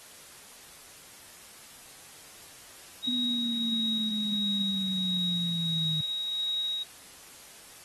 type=tone with tremolo; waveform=sine; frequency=3800 Hz; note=A#7; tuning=33 cents sharp; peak=-27 dBFS; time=3.03-6.84 s; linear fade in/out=20 ms; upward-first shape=sine; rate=1.5 Hz; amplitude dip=30%
type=linear sweep; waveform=sine; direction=down; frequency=246.9 to 155.56 Hz; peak=-30 dBFS; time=3.07-6.01 s; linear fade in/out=5 ms
effects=white hiss -50 dBFS RMS until 7.84 s + AAC 32 kbps

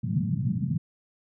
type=band-pass noise; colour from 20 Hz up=pink; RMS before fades=-27 dBFS; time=0.03-0.78 s; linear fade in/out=5 ms; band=110 to 210 Hz; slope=48 dB/octave; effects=none

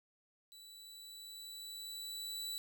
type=tone with level ramp; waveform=sawtooth; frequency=3951 Hz; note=B7; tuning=in tune; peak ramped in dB=-51 to -36 dBFS; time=0.52-2.58 s; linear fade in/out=0 ms; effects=none

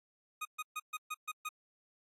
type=tone bursts; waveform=25% pulse; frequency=1243 Hz; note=D#6; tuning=2 cents flat; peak=-33 dBFS; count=7; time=0.41-1.491 s; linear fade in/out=10 ms; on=43 ms; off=130 ms; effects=AAC 48 kbps

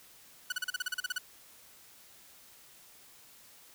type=tone bursts; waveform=sawtooth; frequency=1480 Hz; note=F#6; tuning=in tune; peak=-27 dBFS; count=12; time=0.5-1.183 s; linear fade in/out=5 ms; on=23 ms; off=37 ms; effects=white hiss -57 dBFS RMS until 3.74 s

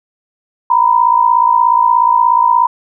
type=tone pair together; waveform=sine; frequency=942.2 / 999 Hz; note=A#5 / B5; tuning=+18 / +20 cents; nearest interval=minor second; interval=102 cents; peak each=-10 dBFS; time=0.7-2.67 s; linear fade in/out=5 ms; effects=none

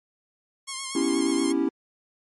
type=tone with vibrato; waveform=5% pulse; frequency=1073 Hz; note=C6; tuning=43 cents sharp; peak=-19 dBFS; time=0.67-1.53 s; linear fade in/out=20 ms; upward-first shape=sine; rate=8.4 Hz; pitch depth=42 cents each way
type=chord; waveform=triangle; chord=C# half-diminished seventh; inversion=third; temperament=equal with one note detuned; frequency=246.9 / 278.6 / 329.6 / 392 Hz; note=B3 / C#4 / E4 / G4; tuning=0 / +9 / 0 / 0 cents; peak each=-29 / -23 / -23 / -28 dBFS; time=0.95-1.69 s; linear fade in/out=5 ms
effects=MP3 48 kbps

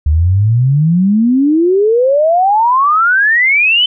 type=exponential sweep; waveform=sine; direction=up; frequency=72.3 to 3084 Hz; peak=-7 dBFS; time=0.06-3.86 s; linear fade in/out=5 ms; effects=none

